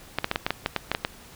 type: clicks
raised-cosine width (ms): 0.3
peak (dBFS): -7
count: 11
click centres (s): 0.186 / 0.244 / 0.314 / 0.359 / 0.465 / 0.506 / 0.661 / 0.763 / 0.916 / 0.949 / 1.049
effects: pink hiss -48 dBFS RMS until 1.35 s